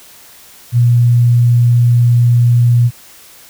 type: tone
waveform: sine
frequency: 120 Hz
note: B2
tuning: 49 cents flat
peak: -6 dBFS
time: 0.72-2.91 s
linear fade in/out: 50 ms
effects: white hiss -40 dBFS RMS until 3.49 s